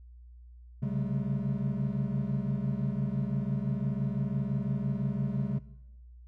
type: tone cluster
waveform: triangle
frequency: 133.6 / 139.5 / 191.7 / 212 Hz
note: C3 / C#3 / G3 / G#3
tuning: +36 / +11 / -38 / +36 cents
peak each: -30 / -33 / -33 / -33 dBFS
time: 0.82-5.59 s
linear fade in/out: 10 ms
effects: noise-tail reverb RT60 1.0 s tail -18 dB re dry + added 60 Hz sine -48 dBFS peak until 6.27 s